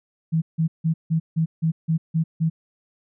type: tone bursts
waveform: sine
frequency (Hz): 161.7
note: E3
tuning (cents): -33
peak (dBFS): -17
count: 9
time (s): 0.32-2.5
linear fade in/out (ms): 20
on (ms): 100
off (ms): 160
effects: none